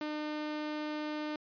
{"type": "tone", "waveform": "sawtooth", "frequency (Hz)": 302.5, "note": "D#4", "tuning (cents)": -49, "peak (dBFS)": -31, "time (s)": [0.01, 1.36], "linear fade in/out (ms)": 2, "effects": ["resampled to 11025 Hz"]}